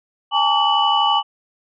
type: tone cluster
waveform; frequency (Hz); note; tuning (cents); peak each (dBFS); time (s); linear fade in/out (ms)
sine; 819 / 891 / 1145 / 2967; G#5 / A5 / D6 / F#7; -24 / +22 / -44 / +4; -19; 0.31-1.23; 50
effects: tanh soft clip ceiling -4 dBFS